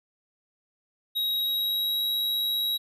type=tone with pitch glide; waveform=square; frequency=3811 to 3855 Hz; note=A#7 to B7; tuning=+38 to -43 cents; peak=-25 dBFS; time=1.15-2.78 s; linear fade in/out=20 ms; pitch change=+19 cents; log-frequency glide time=1.26-2.02 s; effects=none